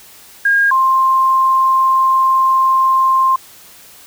sine tone pair in turn, 1623 / 1054.3 Hz, G#6 / C6, -40 / +13 cents, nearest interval perfect fifth, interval 747 cents, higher first, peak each -9 dBFS, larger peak neither, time 0.45-0.71 / 0.71-3.36 s, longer second, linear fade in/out 5 ms, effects white hiss -41 dBFS RMS until 4.06 s

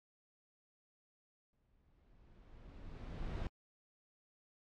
brown noise with exponential growth, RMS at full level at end -38 dBFS, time 1.53-3.47 s, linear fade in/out 1 ms, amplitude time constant 420 ms, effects low-pass 4000 Hz 12 dB/octave + AAC 64 kbps

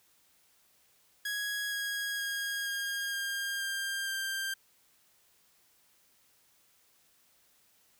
sawtooth tone with pitch steps, 1661.2 / 1647.8 / 1634.5 / 1621.4 / 1608.3 / 1595.4 / 1582.5 Hz, G#6 / G#6 / G#6 / G#6 / G6 / G6 / G6, 0 / -14 / -28 / -42 / +44 / +30 / +16 cents, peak -29 dBFS, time 1.25-4.54 s, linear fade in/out 5 ms, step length 470 ms, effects white hiss -67 dBFS RMS until 7.99 s

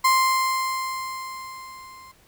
35% pulse tone with level ramp, 1046.5 Hz, C6, in tune, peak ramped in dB -13 to -42 dBFS, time 0.04-2.12 s, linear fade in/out 10 ms, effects pink hiss -57 dBFS RMS until 2.27 s

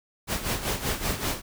pink noise with tremolo, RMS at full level -26 dBFS, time 0.27-1.42 s, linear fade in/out 50 ms, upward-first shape sine, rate 5.2 Hz, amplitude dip 70%, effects none

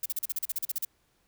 violet noise bursts, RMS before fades -30 dBFS, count 13, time 0.03-0.85 s, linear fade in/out 5 ms, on 28 ms, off 38 ms, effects pink hiss -70 dBFS RMS until 1.27 s

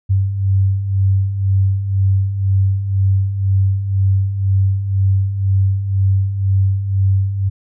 sine beating tone pair, 95.4 / 97.4 Hz, G2 / G2, -47 / -11 cents, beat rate 2 Hz, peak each -20 / -13 dBFS, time 0.09-7.5 s, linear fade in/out 20 ms, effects none

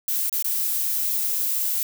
violet noise with dropouts, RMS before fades -24 dBFS, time 0.08-1.83 s, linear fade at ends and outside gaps 1 ms, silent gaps 0.296-0.327 / 0.425-0.444 s, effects none

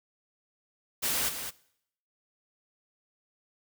white noise with echo, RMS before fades -29 dBFS, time 1.02-1.3 s, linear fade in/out 20 ms, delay 210 ms, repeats 1, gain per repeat -8 dB, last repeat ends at 1.51 s, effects noise-tail reverb RT60 0.7 s tail -20 dB re dry

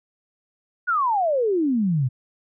sine exponential sweep, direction down, 1500 to 120 Hz, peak -18 dBFS, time 0.87-2.09 s, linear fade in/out 20 ms, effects none

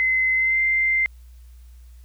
sine tone with pitch glide, 2051 to 2086 Hz, C7 to C7, -35 to -6 cents, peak -17 dBFS, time 0-1.06 s, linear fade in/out 0 ms, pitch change +29 cents, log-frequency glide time 0.34-0.61 s, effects added 60 Hz sine -42 dBFS peak until 2.04 s + white hiss -62 dBFS RMS until 2.04 s

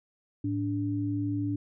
sine tone pair together, 107.47 / 290 Hz, A2 / D4, -40 / -22 cents, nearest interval octave + perfect fourth, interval 1718 cents, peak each -31 / -29 dBFS, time 0.44-1.56 s, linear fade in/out 5 ms, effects none

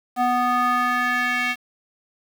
square tone with band-pass filter sweep, 246.9 Hz, B3, in tune, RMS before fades -21 dBFS, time 0.16-1.56 s, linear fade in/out 50 ms, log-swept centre 870 to 2300 Hz, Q 2.9, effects 7-bit

